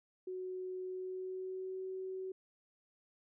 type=tone with pitch glide; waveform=sine; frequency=370 to 376.7 Hz; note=F#4 to F#4; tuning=0 to +31 cents; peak=-39 dBFS; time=0.27-2.32 s; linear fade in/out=5 ms; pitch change=+31 cents; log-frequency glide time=0.83-1.83 s; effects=none